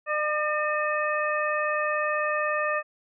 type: harmonic tone with a mistuned harmonic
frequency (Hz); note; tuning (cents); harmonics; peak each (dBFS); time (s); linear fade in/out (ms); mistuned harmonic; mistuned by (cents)
603; D5; +46; 1 / 2 / 3 / 4; -28 / -28 / -29 / -34; 0.06-2.83; 50; 4; +93
effects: none